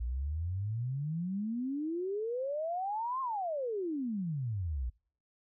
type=exponential two-way sweep; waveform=sine; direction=up then down; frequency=56.5 to 1081 to 56.5 Hz; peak=-32 dBFS; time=0-4.9 s; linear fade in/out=10 ms; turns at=3.21 s; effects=noise-tail reverb RT60 0.5 s tail -26 dB re dry